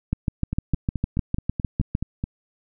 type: two click trains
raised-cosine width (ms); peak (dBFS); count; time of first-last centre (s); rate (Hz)
5; -13 / -9; 9 / 13; 0.53-2.239 / 0.13-1.951; 4.68 / 6.59
effects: none